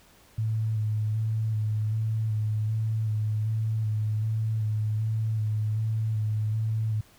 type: tone with vibrato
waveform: sine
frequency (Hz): 108.9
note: A2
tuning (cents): -17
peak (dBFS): -24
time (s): 0.38-7.01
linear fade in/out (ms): 5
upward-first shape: square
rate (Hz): 1.3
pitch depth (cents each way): 22
effects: pink hiss -57 dBFS RMS until 7.18 s